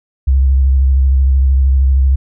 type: tone with vibrato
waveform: sine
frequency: 66.7 Hz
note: C2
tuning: 34 cents sharp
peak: -7 dBFS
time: 0.27-2.16 s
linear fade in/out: 10 ms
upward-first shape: square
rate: 13 Hz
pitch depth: 37 cents each way
effects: none